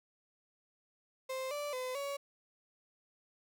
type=tone with pitch steps; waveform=35% pulse; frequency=523 / 584 / 509 / 562 Hz; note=C5 / D5 / C5 / C#5; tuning=-1 / -10 / -48 / +24 cents; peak=-35 dBFS; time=1.29-2.17 s; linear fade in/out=10 ms; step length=220 ms; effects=none